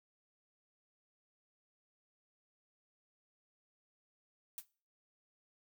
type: noise with exponential decay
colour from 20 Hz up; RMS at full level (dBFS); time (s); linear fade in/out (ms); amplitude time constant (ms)
blue; -40; 4.58-4.66; 1; 16
effects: noise-tail reverb RT60 0.4 s tail -21 dB re dry